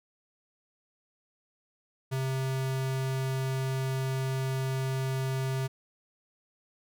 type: tone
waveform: square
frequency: 132.4 Hz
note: C3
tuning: 21 cents sharp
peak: -29 dBFS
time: 2.11-5.68 s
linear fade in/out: 20 ms
effects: none